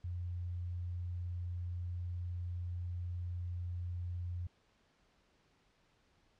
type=tone; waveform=sine; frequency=88.1 Hz; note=F2; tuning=16 cents sharp; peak=-37 dBFS; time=0.04-4.47 s; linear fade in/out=5 ms; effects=pink hiss -72 dBFS RMS until 6.39 s + low-pass 5000 Hz 12 dB/octave